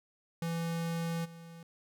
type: tone with level steps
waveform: square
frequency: 166.9 Hz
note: E3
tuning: 22 cents sharp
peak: -33 / -48 dBFS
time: 0.42-1.63 s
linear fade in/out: 2 ms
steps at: 1.24 s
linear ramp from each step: 20 ms
effects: none